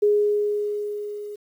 sine tone with level ramp, 415.3 Hz, G#4, in tune, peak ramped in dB -14 to -32 dBFS, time 0.02-1.36 s, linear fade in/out 10 ms, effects 9-bit

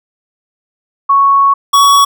sine / square tone pair in turn, 1108.7 / 1122.9 Hz, C#6 / C#6, 0 / +22 cents, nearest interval unison, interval 22 cents, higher second, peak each -5 dBFS, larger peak neither, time 1.09-1.54 / 1.73-2.05 s, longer first, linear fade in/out 10 ms, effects none

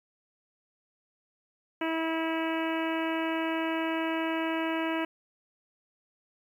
harmonic tone, 324.5 Hz, E4, 27 cents flat, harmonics 1 / 2 / 3 / 4 / 5 / 6 / 7 / 8 / 9, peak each -30 / -35 / -36 / -41 / -39 / -42 / -41 / -42 / -43 dBFS, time 1.81-5.05 s, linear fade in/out 5 ms, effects 10-bit

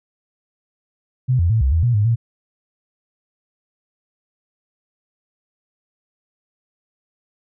sine tone with pitch steps, 127.5 / 85.6 / 111.7 / 66.3 / 81.8 / 120.7 / 104 / 116.1 Hz, C3 / F2 / A2 / C2 / E2 / B2 / G#2 / A#2, -44 / -34 / +27 / +23 / -13 / -39 / +3 / -7 cents, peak -13 dBFS, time 1.28-2.16 s, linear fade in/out 20 ms, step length 110 ms, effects none

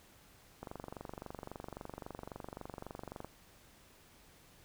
click train, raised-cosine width 1 ms, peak -29 dBFS, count 63, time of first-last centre 0.63-3.246 s, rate 23.7 Hz, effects pink hiss -62 dBFS RMS until 4.64 s

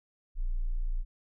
sine tone, 29.14 Hz, A#0, in tune, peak -27 dBFS, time 0.35-1.05 s, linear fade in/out 50 ms, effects none

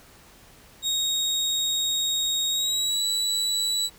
30% pulse tone with pitch glide, 3756 to 3938 Hz, A#7 to B7, +12 to -6 cents, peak -20 dBFS, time 0.82-3.9 s, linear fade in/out 50 ms, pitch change +82 cents, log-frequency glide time 2.5-3.03 s, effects pink hiss -52 dBFS RMS until 3.98 s

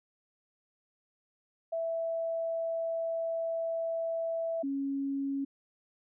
sine tone pair in turn, 660 / 275.9 Hz, E5 / C#4, +2 / -8 cents, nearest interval octave + minor third, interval 1510 cents, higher first, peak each -30 / -30 dBFS, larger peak neither, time 1.72-4.63 / 4.63-5.45 s, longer first, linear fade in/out 10 ms, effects none

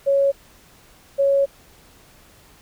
sine tone pair in turn, 554.4 / 554.4 Hz, C#5 / C#5, 0 / 0 cents, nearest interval unison, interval 0 cents, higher neither, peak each -14 dBFS, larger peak neither, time 0.06-0.32 / 1.18-1.46 s, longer second, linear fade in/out 20 ms, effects pink hiss -51 dBFS RMS until 2.61 s

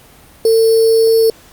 sine tone with sample-and-hold, 450.5 Hz, A4, 41 cents sharp, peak -7 dBFS, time 0.45-1.3 s, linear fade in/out 2 ms, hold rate 4900 Hz, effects pink hiss -43 dBFS RMS until 1.52 s + Opus 32 kbps

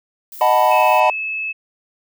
violet noise, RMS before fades -35 dBFS, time 0.32-1 s, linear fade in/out 2 ms
triangle chord, B dominant seventh, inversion first, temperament equal, 622.3 / 740 / 880 / 987.8 Hz, D#5 / F#5 / A5 / B5, 0 / 0 / 0 / 0 cents, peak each -15 dBFS, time 0.41-1.1 s, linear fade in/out 2 ms
sine tone, 2600 Hz, E7, 24 cents flat, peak -21 dBFS, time 0.7-1.53 s, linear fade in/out 20 ms
effects none

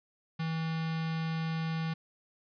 square tone with notch filter, 161.9 Hz, E3, 31 cents flat, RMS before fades -33 dBFS, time 0.39-1.94 s, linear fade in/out 10 ms, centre 400 Hz, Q 0.59, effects resampled to 11025 Hz + 11-bit

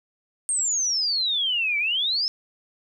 sine exponential two-way sweep, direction down then up, 8730 to 2271 to 5330 Hz, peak -21 dBFS, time 0.49-2.28 s, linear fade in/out 0 ms, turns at 1.78 s, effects 10-bit

